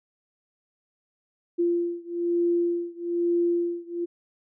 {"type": "beating tone pair", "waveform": "sine", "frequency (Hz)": [344.5, 345.6], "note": ["F4", "F4"], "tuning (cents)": [-24, -18], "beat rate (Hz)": 1.1, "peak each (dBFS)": [-25, -26], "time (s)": [1.58, 4.06], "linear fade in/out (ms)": 20, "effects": []}